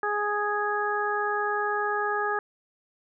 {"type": "harmonic tone", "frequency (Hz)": 415.3, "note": "G#4", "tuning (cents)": 0, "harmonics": [1, 2, 3, 4], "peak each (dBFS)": [-30, -30, -30, -30], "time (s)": [0.03, 2.39], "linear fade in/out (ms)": 2, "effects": []}